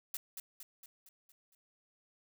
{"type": "noise with echo", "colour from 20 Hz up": "blue", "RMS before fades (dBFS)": -39, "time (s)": [0.14, 0.17], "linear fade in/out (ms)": 2, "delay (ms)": 230, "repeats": 6, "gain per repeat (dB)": -5, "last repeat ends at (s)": 1.55, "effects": []}